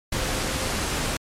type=tone in noise; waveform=sine; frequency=523.3 Hz; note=C5; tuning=in tune; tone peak=-36 dBFS; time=0.14-0.68 s; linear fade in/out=5 ms; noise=pink; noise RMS=-26 dBFS; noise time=0.12-1.17 s; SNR=-13 dB; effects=low-pass 10000 Hz 12 dB/octave + MP3 64 kbps